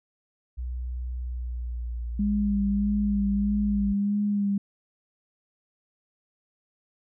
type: tone with pitch glide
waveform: sine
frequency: 61.74 to 56.94 Hz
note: B1 to A#1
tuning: 0 to -40 cents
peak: -29 dBFS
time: 0.57-3.94 s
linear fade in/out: 20 ms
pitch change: -140 cents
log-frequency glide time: 1.2-2.52 s
type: tone with vibrato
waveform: sine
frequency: 203.1 Hz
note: G#3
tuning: 38 cents flat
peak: -22 dBFS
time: 2.19-4.58 s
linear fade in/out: 5 ms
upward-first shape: sine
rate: 1.6 Hz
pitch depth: 28 cents each way
effects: none